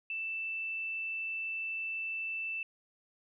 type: tone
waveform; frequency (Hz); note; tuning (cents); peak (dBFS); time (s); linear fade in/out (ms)
sine; 2654; E7; +11; -34; 0.1-2.63; 2
effects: none